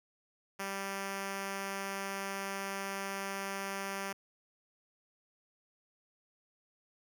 5% pulse tone, 196 Hz, G3, in tune, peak -25 dBFS, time 0.59-4.13 s, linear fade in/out 10 ms, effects none

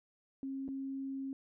sine tone with dropouts, 269.9 Hz, C#4, 46 cents flat, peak -37 dBFS, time 0.43-1.33 s, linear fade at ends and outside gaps 1 ms, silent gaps 0.68-0.687 s, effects none

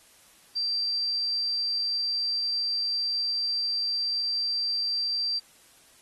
sine tone, 4699 Hz, D8, in tune, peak -25 dBFS, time 0.55-5.4 s, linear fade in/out 20 ms, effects white hiss -57 dBFS RMS until 6.01 s + AAC 32 kbps

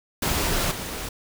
pink noise with level steps, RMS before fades -24 / -32 dBFS, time 0.22-1.09 s, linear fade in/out 5 ms, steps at 0.71 s, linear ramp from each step 5 ms, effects none

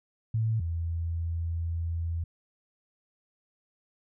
sine tone pair in turn, 111.5 / 83.53 Hz, A2 / E2, +23 / +23 cents, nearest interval perfect fourth, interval 500 cents, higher first, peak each -24 / -28 dBFS, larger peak first, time 0.34-0.6 / 0.6-2.24 s, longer second, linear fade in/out 5 ms, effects none

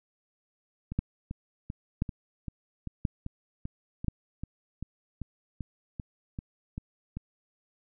two click trains, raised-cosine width 5 ms, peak -14 / -23 dBFS, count 4 / 17, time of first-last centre 0.99-4.083 / 0.92-7.17 s, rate 0.97 / 2.56 Hz, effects none

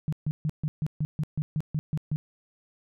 sine tone bursts, 152.7 Hz, D#3, 32 cents flat, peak -24 dBFS, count 12, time 0.08-2.16 s, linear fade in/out 0 ms, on 45 ms, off 140 ms, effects none

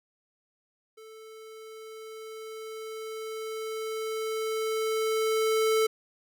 square tone with level ramp, 440 Hz, A4, in tune, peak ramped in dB -47 to -22 dBFS, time 0.97-5.87 s, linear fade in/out 10 ms, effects none

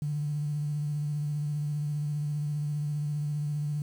triangle tone with vibrato, 148 Hz, D3, 14 cents sharp, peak -24 dBFS, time 0.02-3.82 s, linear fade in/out 2 ms, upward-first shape sine, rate 15 Hz, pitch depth 31 cents each way, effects tanh soft clip ceiling -26 dBFS + 9-bit

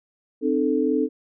sine chord, A diminished, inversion first, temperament equal with one note detuned, 261.6 / 304.9 / 440 Hz, C4 / Eb4 / A4, 0 / -35 / 0 cents, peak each -23 dBFS, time 0.41-1.09 s, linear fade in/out 50 ms, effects none

